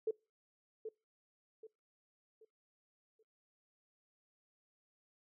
sine tone with echo, 440 Hz, A4, in tune, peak -31 dBFS, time 0.07-0.11 s, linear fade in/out 5 ms, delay 780 ms, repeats 4, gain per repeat -9 dB, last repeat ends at 3.23 s, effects noise-tail reverb RT60 0.3 s tail -25 dB re dry

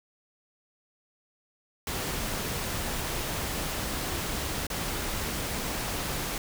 pink noise with dropouts, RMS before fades -32 dBFS, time 1.87-6.38 s, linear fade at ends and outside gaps 2 ms, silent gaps 4.668-4.701 s, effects none

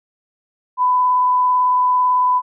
sine tone with vibrato, 1000 Hz, B5, 21 cents sharp, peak -12 dBFS, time 0.77-2.42 s, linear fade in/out 50 ms, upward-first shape sine, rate 18 Hz, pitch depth 9 cents each way, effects none

